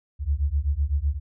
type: beating tone pair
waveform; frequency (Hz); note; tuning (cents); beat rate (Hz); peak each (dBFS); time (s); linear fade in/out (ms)
sine; 67.9 / 75.8; C#2 / D#2; -35 / -45; 7.9; -24; 0.19-1.2; 50
effects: none